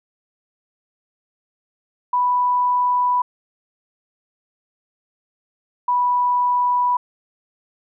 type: tone pair in turn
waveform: sine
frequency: 987.8 / 983.4 Hz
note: B5 / B5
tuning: 0 / -8 cents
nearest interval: unison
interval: 8 cents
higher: first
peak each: -15 dBFS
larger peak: neither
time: 2.13-3.22 / 5.88-6.97 s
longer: neither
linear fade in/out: 5 ms
effects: none